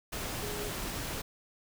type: tone in noise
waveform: sine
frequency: 415.3 Hz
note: G#4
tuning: in tune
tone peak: -39 dBFS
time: 0.42-0.7 s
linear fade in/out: 10 ms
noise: pink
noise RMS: -37 dBFS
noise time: 0.12-1.22 s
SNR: -5 dB
effects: none